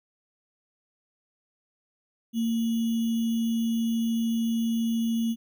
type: tone with sample-and-hold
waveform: sine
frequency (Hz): 228.5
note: A#3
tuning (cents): -34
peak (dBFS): -23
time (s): 2.33-5.36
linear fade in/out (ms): 50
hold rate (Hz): 3150
effects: none